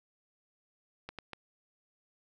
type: clicks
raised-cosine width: 0.3 ms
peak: -25 dBFS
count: 3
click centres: 1.09 / 1.187 / 1.333 s
effects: none